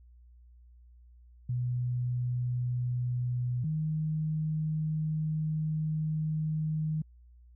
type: tone pair in turn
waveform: sine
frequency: 123.47 / 155.56 Hz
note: B2 / D#3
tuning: 0 / 0 cents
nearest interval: major third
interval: 400 cents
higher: second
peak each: -28 dBFS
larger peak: neither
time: 1.49-3.64 / 3.64-7.02 s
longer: second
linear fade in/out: 5 ms
effects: added 60 Hz sine -53 dBFS peak until 7.55 s